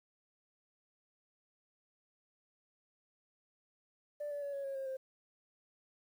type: tone with pitch steps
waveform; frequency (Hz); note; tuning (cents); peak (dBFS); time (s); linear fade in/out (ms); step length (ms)
sine; 587.3 / 576.9 / 566.6 / 556.6 / 546.7 / 537 / 527.5; D5 / D5 / C#5 / C#5 / C#5 / C5 / C5; 0 / -31 / +38 / +7 / -24 / +45 / +14; -36; 4.2-4.97; 10; 110
effects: tanh soft clip ceiling -34 dBFS + 11-bit